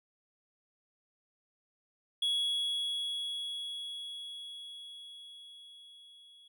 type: tone with level ramp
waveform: triangle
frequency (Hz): 3350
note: G#7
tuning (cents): +14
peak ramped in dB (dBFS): -26 to -54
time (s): 2.22-6.48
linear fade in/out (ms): 5
effects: none